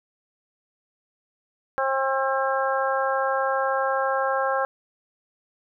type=harmonic tone; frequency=267.8 Hz; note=C4; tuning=40 cents sharp; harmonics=2 / 3 / 4 / 5 / 6; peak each=-25 / -27 / -28 / -29 / -30 dBFS; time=1.78-4.65 s; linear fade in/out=0 ms; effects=none